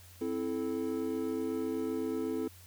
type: chord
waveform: triangle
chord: A minor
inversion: first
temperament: equal with one note detuned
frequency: 261.6 / 329.6 / 434.9 Hz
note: C4 / E4 / A4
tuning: 0 / 0 / -20 cents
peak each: -34 dBFS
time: 0.21-2.48 s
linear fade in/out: 5 ms
effects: added 90 Hz sine -54 dBFS peak until 2.66 s + white hiss -57 dBFS RMS until 2.66 s